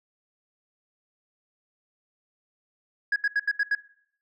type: tone bursts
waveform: sine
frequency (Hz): 1661.2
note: G#6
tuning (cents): 0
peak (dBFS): -18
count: 6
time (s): 3.12-3.751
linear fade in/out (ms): 5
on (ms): 41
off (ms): 77
effects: noise-tail reverb RT60 0.6 s tail -19 dB re dry + tanh soft clip ceiling -19 dBFS